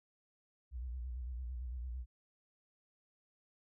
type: tone with vibrato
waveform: sine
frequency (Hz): 61.74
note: B1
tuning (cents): 0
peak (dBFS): -39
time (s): 0.71-2.06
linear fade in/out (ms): 50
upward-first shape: square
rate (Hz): 8.9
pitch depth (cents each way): 80
effects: none